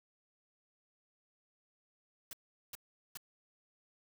white noise bursts, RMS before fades -45 dBFS, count 3, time 2.31-3.173 s, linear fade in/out 2 ms, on 21 ms, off 400 ms, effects none

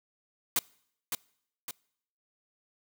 white noise with echo, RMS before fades -26 dBFS, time 0.56-0.59 s, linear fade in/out 2 ms, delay 560 ms, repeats 2, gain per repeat -6 dB, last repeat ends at 1.71 s, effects noise-tail reverb RT60 0.7 s tail -25 dB re dry

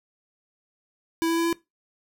square tone with pitch steps, 329.6 / 331.9 / 334.2 / 336.5 Hz, E4 / E4 / E4 / E4, 0 / +12 / +24 / +36 cents, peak -22 dBFS, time 1.22-1.528 s, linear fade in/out 0 ms, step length 77 ms, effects noise-tail reverb RT60 0.2 s tail -20 dB re dry

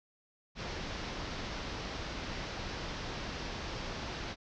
pink low-pass noise, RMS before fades -40 dBFS, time 0.55-4.36 s, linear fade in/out 50 ms, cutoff 5800 Hz, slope 48 dB/octave, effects none

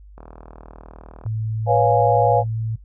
click train, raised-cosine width 1 ms, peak -26 dBFS, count 44, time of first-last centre 0.18-1.263 s, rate 39.7 Hz
sine tone with pitch glide, 109.9 to 111.69 Hz, A2 to A2, -2 to +26 cents, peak -22 dBFS, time 1.25-2.76 s, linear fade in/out 10 ms, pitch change +28 cents, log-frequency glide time 1.5-2.43 s
sine chord, C# dominant seventh, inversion third, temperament equal, 493.9 / 554.4 / 698.5 / 830.6 Hz, B4 / C#5 / E#5 / G#5, 0 / 0 / 0 / 0 cents, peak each -19 dBFS, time 1.66-2.44 s, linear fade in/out 50 ms
effects noise-tail reverb RT60 0.1 s tail -18 dB re dry + added 50 Hz sine -41 dBFS peak until 2.84 s

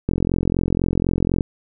click train, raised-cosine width 3 ms, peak -6 dBFS, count 59, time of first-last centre 0.09-1.408 s, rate 44 Hz, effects none

